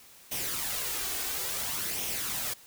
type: noise with flanger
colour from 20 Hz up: white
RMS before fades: -33 dBFS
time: 0.31-2.54 s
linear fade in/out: 10 ms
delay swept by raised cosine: 0.33 to 2.73 ms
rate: 0.58 Hz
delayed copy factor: +0.5
effects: white hiss -54 dBFS RMS until 2.66 s